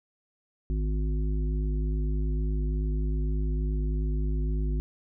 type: harmonic tone with a mistuned harmonic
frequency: 51.2 Hz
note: G#1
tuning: 24 cents flat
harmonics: 1 / 3 / 5 / 7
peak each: -25 / -35 / -39 / -42 dBFS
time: 0.7-4.8 s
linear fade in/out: 0 ms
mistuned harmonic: 1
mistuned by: +110 cents
effects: none